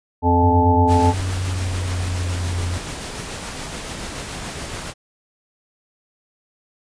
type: harmonic tone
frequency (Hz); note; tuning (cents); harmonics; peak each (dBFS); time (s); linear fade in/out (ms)
86.9; F2; -8; 1 / 3 / 5 / 7 / 9 / 10; -17 / -19 / -22 / -27 / -26 / -17; 0.22-1.14; 50
type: tone with pitch glide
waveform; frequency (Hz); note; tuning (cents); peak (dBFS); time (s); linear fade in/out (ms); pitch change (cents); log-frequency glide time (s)
triangle; 95.8 to 88.36; G2 to F2; -39 to +21; -19; 0.42-2.78; 10; -140; 0.61-2.46
type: noise with tremolo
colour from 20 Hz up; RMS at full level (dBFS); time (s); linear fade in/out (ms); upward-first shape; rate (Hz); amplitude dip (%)
pink; -29; 0.87-4.94; 50; sine; 7; 25
effects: resampled to 22050 Hz